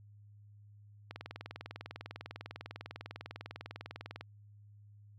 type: click train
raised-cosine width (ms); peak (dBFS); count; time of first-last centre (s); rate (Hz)
0.3; -27; 63; 1.11-4.21; 20
effects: added 103 Hz sine -55 dBFS peak until 5.18 s